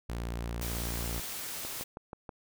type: tone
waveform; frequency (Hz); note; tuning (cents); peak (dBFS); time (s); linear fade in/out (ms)
sawtooth; 58.27; A#1; 0; -30; 0.09-1.2; 5
type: noise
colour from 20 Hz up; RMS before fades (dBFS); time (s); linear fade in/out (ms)
white; -39; 0.61-1.84; 10
type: click train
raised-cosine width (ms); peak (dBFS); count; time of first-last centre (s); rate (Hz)
1; -27; 5; 1.65-2.292; 6.23
effects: none